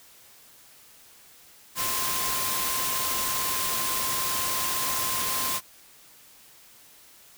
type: tone in noise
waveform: sine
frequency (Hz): 1046.5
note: C6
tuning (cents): 0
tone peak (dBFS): -33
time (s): 1.75-5.61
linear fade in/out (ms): 50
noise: white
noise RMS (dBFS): -28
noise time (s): 1.75-5.61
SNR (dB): -8
effects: white hiss -53 dBFS RMS until 7.37 s